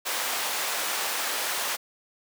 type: high-pass noise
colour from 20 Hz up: pink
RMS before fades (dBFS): -29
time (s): 0.05-1.77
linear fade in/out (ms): 20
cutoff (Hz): 750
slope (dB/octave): 12
effects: none